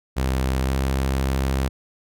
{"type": "tone with pitch glide", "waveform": "sawtooth", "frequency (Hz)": [65.41, 66.71], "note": ["C2", "C2"], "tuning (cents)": [0, 34], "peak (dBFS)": -16, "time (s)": [0.16, 1.69], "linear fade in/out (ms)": 20, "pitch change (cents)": 34, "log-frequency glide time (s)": [0.64, 0.7], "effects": []}